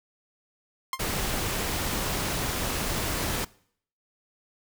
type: tone with exponential decay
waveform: sawtooth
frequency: 1057 Hz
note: C6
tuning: 17 cents sharp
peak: -20 dBFS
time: 0.93-1.01 s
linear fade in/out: 2 ms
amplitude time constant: 16 ms
type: noise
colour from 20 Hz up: pink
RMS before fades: -29 dBFS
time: 0.99-3.45 s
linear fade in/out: 10 ms
effects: noise-tail reverb RT60 0.6 s tail -22 dB re dry